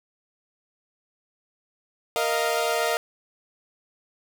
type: chord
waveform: sawtooth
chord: Bb suspended fourth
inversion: none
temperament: equal with one note detuned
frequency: 466.2 / 622.3 / 695.2 Hz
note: Bb4 / Eb5 / F5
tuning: 0 / 0 / -8 cents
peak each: -23 dBFS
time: 2.16-2.97 s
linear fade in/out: 0 ms
effects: none